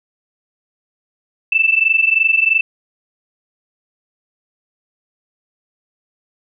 sine tone pair together, 2637 / 2660 Hz, E7 / E7, 0 / +15 cents, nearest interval unison, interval 15 cents, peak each -14 dBFS, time 1.52-2.61 s, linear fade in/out 5 ms, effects none

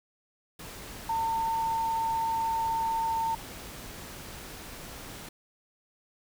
sine tone in noise, 904 Hz, A5, 47 cents sharp, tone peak -26 dBFS, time 1.09-3.35 s, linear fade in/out 5 ms, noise pink, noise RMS -43 dBFS, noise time 0.59-5.29 s, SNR +14 dB, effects none

